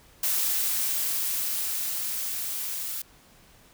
blue noise with level ramp, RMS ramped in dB -25 to -33 dBFS, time 0.23-3.02 s, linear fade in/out 5 ms, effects pink hiss -56 dBFS RMS until 3.73 s

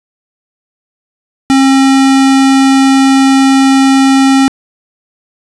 square tone, 269.1 Hz, C4, 49 cents sharp, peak -5 dBFS, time 1.5-4.48 s, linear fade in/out 0 ms, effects resampled to 22050 Hz + 7-bit

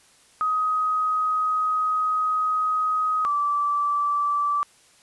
sine tone pair in turn, 1258 / 1162.8 Hz, D#6 / D6, +19 / -18 cents, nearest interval minor second, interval 137 cents, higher first, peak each -20 dBFS, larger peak neither, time 0.41-3.25 / 3.25-4.63 s, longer first, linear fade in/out 0 ms, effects white hiss -56 dBFS RMS until 5.02 s + resampled to 24000 Hz

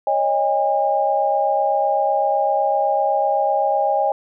sine chord, C# suspended second, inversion none, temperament equal with one note detuned, 554.4 / 622.3 / 810.2 Hz, C#5 / D#5 / G#5, 0 / 0 / -43 cents, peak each -22 / -21 / -18 dBFS, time 0.07-4.12 s, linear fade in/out 2 ms, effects none

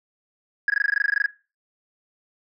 sine tone bursts, 1661.2 Hz, G#6, in tune, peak -15 dBFS, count 15, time 0.68-1.26 s, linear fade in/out 2 ms, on 20 ms, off 20 ms, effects noise-tail reverb RT60 0.3 s tail -18 dB re dry + tanh soft clip ceiling -13 dBFS

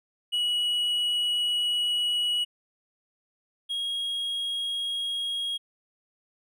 triangle tone pair in turn, 2923 / 3281 Hz, F#7 / G#7, -22 / -22 cents, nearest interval major second, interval 200 cents, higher second, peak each -22 / -26 dBFS, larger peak first, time 0.32-2.45 / 3.69-5.58 s, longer first, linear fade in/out 20 ms, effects none

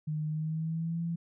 sine tone with pitch glide, 153.4 to 168.25 Hz, D#3 to E3, -24 to +36 cents, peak -30 dBFS, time 0.07-1.16 s, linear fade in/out 10 ms, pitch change +160 cents, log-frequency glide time 0.27-1.02 s, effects none

